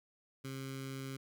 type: tone with notch filter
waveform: 15% pulse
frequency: 134.2 Hz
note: C3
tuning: 44 cents sharp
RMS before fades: -43 dBFS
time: 0.44-1.17 s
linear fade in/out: 10 ms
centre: 680 Hz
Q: 0.69
effects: none